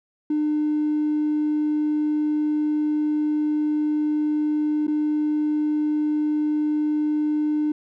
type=tone with dropouts; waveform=triangle; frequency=301.7 Hz; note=D4; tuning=47 cents sharp; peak=-16 dBFS; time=0.3-7.72 s; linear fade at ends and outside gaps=5 ms; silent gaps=4.869-4.879 s; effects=tanh soft clip ceiling -16 dBFS